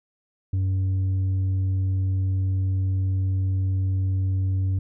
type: tone with tanh clipping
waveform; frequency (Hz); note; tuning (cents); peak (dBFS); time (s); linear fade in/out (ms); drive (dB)
triangle; 94.9; F#2; +44; -21; 0.53-4.79; 5; 8
effects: none